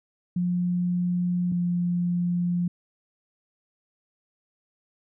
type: tone pair in turn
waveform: sine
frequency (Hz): 177.5 / 175.46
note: F3 / F3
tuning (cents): +28 / +8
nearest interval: unison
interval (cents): 20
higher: first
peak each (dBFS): -22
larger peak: neither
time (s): 0.36-1.52 / 1.52-2.68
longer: neither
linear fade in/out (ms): 5
effects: none